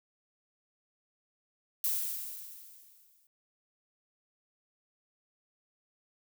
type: noise with exponential decay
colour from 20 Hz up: violet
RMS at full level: -29 dBFS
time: 1.84-3.27 s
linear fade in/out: 1 ms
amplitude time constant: 310 ms
effects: none